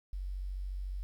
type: tone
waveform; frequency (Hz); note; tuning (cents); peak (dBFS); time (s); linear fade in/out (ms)
sine; 47; F#1; +28; -35; 0.13-1.03; 0
effects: 11-bit

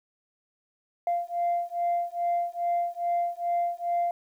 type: beating tone pair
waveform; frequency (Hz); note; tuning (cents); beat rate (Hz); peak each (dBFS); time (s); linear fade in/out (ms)
sine; 693 / 695.4; F5 / F5; -14 / -8; 2.4; -27; 1.07-4.11; 2
effects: tanh soft clip ceiling -20 dBFS + 10-bit

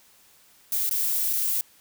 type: noise with dropouts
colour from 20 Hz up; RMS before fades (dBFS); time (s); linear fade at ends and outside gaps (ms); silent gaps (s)
violet; -25; 0.72-1.61; 1; 0.894-0.91 / 1.329-1.333
effects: white hiss -57 dBFS RMS until 1.8 s

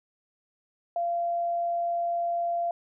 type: tone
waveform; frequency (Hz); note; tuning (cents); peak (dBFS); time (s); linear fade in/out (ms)
sine; 688; F5; -26; -25; 0.96-2.71; 2
effects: none

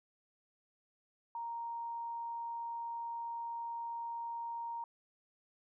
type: tone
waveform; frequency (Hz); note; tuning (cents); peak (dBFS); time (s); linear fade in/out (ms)
sine; 932.3; A#5; 0; -38; 1.35-4.84; 2
effects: none

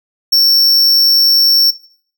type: tone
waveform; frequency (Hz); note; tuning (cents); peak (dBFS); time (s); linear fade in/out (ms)
square; 5450; F8; -43; -7; 0.32-1.71; 10
effects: noise-tail reverb RT60 0.5 s tail -17 dB re dry

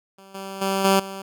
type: tone with level steps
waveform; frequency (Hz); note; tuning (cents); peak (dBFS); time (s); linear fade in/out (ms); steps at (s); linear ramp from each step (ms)
10% pulse; 193.9; G3; -19; -37 / -24 / -13 / -7 / -24; 0.18-1.22; 5; 0.34 / 0.61 / 0.84 / 0.99; 10
effects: none

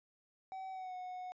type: tone with pitch glide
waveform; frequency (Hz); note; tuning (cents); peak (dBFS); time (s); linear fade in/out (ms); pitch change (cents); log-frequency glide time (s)
triangle; 761 to 732.5; F#5 to F#5; +48 to -18; -40; 0.52-1.32; 0; -66; 0.71-0.95
effects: resampled to 16000 Hz

